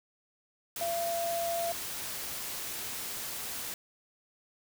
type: tone in noise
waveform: sine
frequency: 680 Hz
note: F5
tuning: 46 cents flat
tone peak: -30 dBFS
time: 0.81-1.72 s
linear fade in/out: 2 ms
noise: white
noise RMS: -38 dBFS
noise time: 0.76-3.74 s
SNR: +5 dB
effects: none